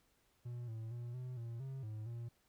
triangle tone with pitch steps, 120.9 / 112.1 / 119.9 / 126.4 / 116.5 / 134 / 108 / 117.7 Hz, B2 / A2 / A#2 / B2 / A#2 / C3 / A2 / A#2, -36 / +33 / +49 / +41 / -1 / +42 / -32 / +17 cents, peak -40 dBFS, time 0.45-2.29 s, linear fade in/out 10 ms, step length 230 ms, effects pink hiss -75 dBFS RMS until 2.48 s

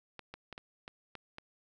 clicks, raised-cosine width 0.3 ms, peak -28 dBFS, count 7, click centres 0.193 / 0.34 / 0.527 / 0.579 / 0.879 / 1.153 / 1.384 s, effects none

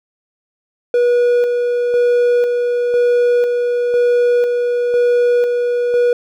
triangle tone with tremolo, 484.5 Hz, B4, 33 cents flat, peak -8 dBFS, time 0.94-6.13 s, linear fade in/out 2 ms, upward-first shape square, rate 1 Hz, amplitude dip 35%, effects none

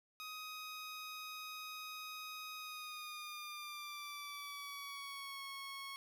15% pulse tone with pitch glide, 1255 to 1098.9 Hz, D#6 to C#6, +15 to -15 cents, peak -39 dBFS, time 0.2-5.96 s, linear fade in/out 0 ms, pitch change -230 cents, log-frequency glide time 2.58-5.43 s, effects none

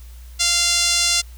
5% pulse tone with band-pass filter, 693 Hz, F5, 14 cents flat, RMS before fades -18 dBFS, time 0.39-1.22 s, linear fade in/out 20 ms, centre 5500 Hz, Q 0.73, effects added 60 Hz sine -36 dBFS peak until 1.37 s + white hiss -51 dBFS RMS until 1.37 s

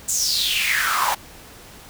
pink noise with high-pass filter sweep, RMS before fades -21 dBFS, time 0.08-1.15 s, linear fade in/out 10 ms, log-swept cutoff 7600 to 800 Hz, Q 6.8, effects pink hiss -43 dBFS RMS until 1.89 s

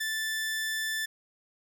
sawtooth tone, 1760 Hz, A6, in tune, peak -26 dBFS, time 0-1.06 s, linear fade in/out 10 ms, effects none

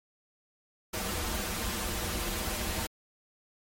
pink noise with comb filter, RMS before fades -33 dBFS, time 0.93-2.87 s, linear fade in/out 10 ms, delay 7.2 ms, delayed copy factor -0.85, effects MP3 64 kbps

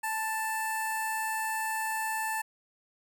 15% pulse tone with notch filter, 881 Hz, A5, 2 cents sharp, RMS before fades -32 dBFS, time 0.03-2.42 s, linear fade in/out 10 ms, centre 3600 Hz, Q 0.77, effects none

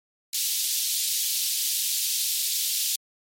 pink high-pass noise, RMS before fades -26 dBFS, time 0.33-2.96 s, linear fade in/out 5 ms, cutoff 3500 Hz, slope 24 dB/octave, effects MP3 64 kbps

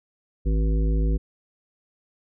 harmonic tone, 53.4 Hz, G#1, 49 cents sharp, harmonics 1 / 3 / 5 / 7 / 9, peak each -19 / -29 / -33 / -36 / -38 dBFS, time 0.45-1.18 s, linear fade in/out 20 ms, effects none

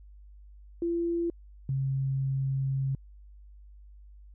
sine tone pair in turn, 340.1 / 134.97 Hz, F4 / C#3, -46 / -46 cents, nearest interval octave + major third, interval 1600 cents, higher first, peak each -26 / -26 dBFS, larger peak neither, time 0.82-1.3 / 1.69-2.95 s, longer second, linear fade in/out 2 ms, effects added 50 Hz sine -48 dBFS peak until 4.34 s

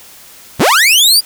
sawtooth linear sweep, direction up, 46.25 to 4923 Hz, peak -3 dBFS, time 0.59-1.21 s, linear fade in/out 20 ms, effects white hiss -38 dBFS RMS until 1.25 s

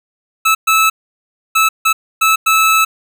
25% pulse tone bursts at uneven times, 1306 Hz, E6, 17 cents flat, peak -5 dBFS, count 6, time 0.45-0.55 / 0.67-0.9 / 1.55-1.69 / 1.85-1.93 / 2.21-2.36 / 2.46-2.85 s, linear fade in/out 10 ms, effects none

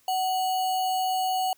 sine tone with sample-and-hold, 748 Hz, F#5, 19 cents sharp, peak -23 dBFS, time 0.08-1.53 s, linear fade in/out 2 ms, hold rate 3675 Hz, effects white hiss -63 dBFS RMS until 1.57 s

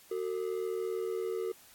triangle ring-modulated tone, 412.1 Hz, G#4, 13 cents flat, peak -27 dBFS, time 0.11-1.52 s, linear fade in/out 5 ms, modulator 40.1 Hz, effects white hiss -58 dBFS RMS until 1.74 s + AAC 64 kbps

